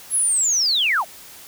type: linear sweep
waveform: sine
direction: down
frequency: 11175 to 554.4 Hz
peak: -16 dBFS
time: 0.1-1.05 s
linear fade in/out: 50 ms
effects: white hiss -42 dBFS RMS until 1.47 s